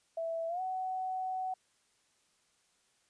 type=tone with pitch glide; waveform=sine; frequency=659.3 to 748.6 Hz; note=E5 to F#5; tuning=0 to +20 cents; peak=-33 dBFS; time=0.17-1.54 s; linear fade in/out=5 ms; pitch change=+220 cents; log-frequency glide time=0.48-0.61 s; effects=white hiss -72 dBFS RMS until 3.09 s + resampled to 22050 Hz